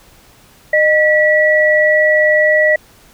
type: tone pair together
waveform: sine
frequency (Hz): 613 / 1942.6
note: D#5 / B6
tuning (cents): -26 / -29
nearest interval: octave + minor sixth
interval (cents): 1997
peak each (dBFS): -11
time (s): 0.73-2.76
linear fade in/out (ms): 5
effects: pink hiss -46 dBFS RMS until 3.13 s